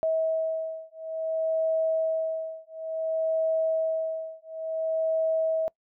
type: beating tone pair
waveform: sine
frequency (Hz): 643 / 643.57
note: E5 / E5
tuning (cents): -43 / -42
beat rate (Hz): 0.57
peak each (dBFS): -28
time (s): 0.03-5.68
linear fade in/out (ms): 0
effects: noise-tail reverb RT60 0.1 s tail -23 dB re dry